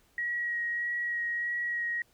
sine tone with vibrato, 1902 Hz, A#6, 34 cents sharp, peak -29 dBFS, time 0.18-2.02 s, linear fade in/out 2 ms, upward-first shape sine, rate 1.6 Hz, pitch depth 13 cents each way, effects pink hiss -66 dBFS RMS until 2.13 s

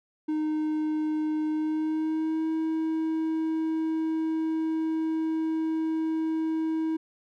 triangle tone with pitch glide, 308.4 to 319.6 Hz, D#4 to D#4, -15 to +47 cents, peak -23 dBFS, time 0.28-6.97 s, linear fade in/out 10 ms, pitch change +62 cents, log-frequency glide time 1.49-2.49 s, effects none

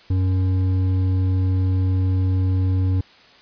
sine tone with hard clipping, 93.3 Hz, F#2, 15 cents sharp, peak -18 dBFS, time 0.1-3.01 s, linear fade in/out 5 ms, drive 7 dB, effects white hiss -49 dBFS RMS until 3.41 s + resampled to 11025 Hz

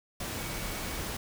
sine tone in noise, 2249 Hz, C#7, 24 cents sharp, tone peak -47 dBFS, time 0.37-0.99 s, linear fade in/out 5 ms, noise pink, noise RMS -36 dBFS, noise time 0.2-1.17 s, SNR -14 dB, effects none

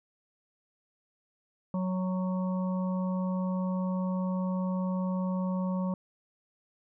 harmonic tone, 185 Hz, F#3, in tune, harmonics 1 / 3 / 5 / 6, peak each -28 / -38 / -42 / -44 dBFS, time 1.74-5.94 s, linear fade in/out 2 ms, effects none

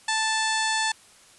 harmonic tone, 880 Hz, A5, in tune, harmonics 1 / 2 / 3 / 4 / 5 / 6 / 7 / 8 / 9 / 10, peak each -27 / -27 / -34 / -32 / -32 / -38 / -38 / -37 / -37 / -37 dBFS, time 0.08-0.92 s, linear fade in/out 5 ms, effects white hiss -53 dBFS RMS until 1.38 s + resampled to 24000 Hz

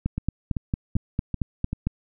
two click trains, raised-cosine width 5 ms, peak -11 / -14 dBFS, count 9 / 5, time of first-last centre 0.06-1.87 / 0.18-1.73 s, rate 4.42 / 2.58 Hz, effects none

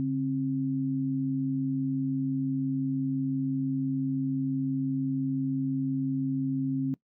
sine tone pair together, 140.74 / 266.6 Hz, C#3 / C4, +27 / +33 cents, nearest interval major seventh, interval 1106 cents, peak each -31 / -27 dBFS, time 0-6.94 s, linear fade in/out 0 ms, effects noise-tail reverb RT60 0.1 s tail -21 dB re dry

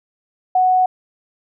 sine tone, 740 Hz, F#5, in tune, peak -11 dBFS, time 0.55-0.86 s, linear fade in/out 5 ms, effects none

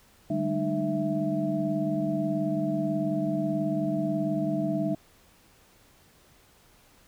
sine tone cluster, 149.6 / 195.4 / 213.8 / 304.2 / 660 Hz, D3 / G3 / A3 / D#4 / E5, +32 / -5 / -49 / -39 / +2 cents, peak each -33 / -31 / -35 / -29 / -31 dBFS, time 0.3-4.95 s, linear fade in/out 5 ms, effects pink hiss -59 dBFS RMS until 7.07 s

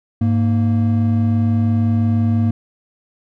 triangle tone pair together, 103.01 / 231.7 Hz, G#2 / A#3, -14 / -10 cents, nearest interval octave + major second, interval 1404 cents, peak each -13 / -15 dBFS, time 0.21-2.51 s, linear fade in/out 5 ms, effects none

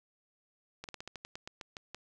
slowing click train, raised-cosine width 0.2 ms, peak -25 dBFS, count 12, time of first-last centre 0.84-1.946 s, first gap 48 ms, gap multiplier 1.14, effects none

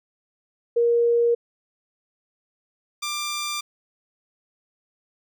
sine / 10% pulse tone pair in turn, 471.2 / 1187.3 Hz, A#4 / D6, +19 / +19 cents, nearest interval octave + major third, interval 1600 cents, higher second, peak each -16 / -18 dBFS, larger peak first, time 0.76-1.35 / 3.02-3.61 s, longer neither, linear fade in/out 10 ms, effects none

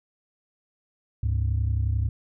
sine tone pair together, 72 / 103.36 Hz, D2 / G#2, -34 / -8 cents, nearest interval tritone, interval 626 cents, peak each -23 dBFS, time 1.23-2.09 s, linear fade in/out 5 ms, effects tanh soft clip ceiling -17 dBFS

